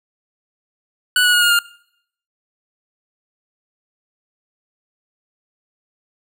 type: tone with pitch steps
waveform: 25% pulse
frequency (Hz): 1480 / 1461.3 / 1442.9 / 1424.6 / 1406.7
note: F#6 / F#6 / F#6 / F6 / F6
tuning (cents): 0 / -22 / -44 / +34 / +12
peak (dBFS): -8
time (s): 1.16-1.59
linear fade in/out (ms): 2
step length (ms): 86
effects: noise-tail reverb RT60 0.7 s tail -23 dB re dry